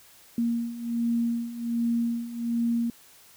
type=beating tone pair; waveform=sine; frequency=233.1 / 234.4 Hz; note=A#3 / A#3; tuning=0 / +10 cents; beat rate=1.3 Hz; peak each=-30 / -26 dBFS; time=0.38-2.9 s; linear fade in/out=2 ms; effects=white hiss -54 dBFS RMS until 3.36 s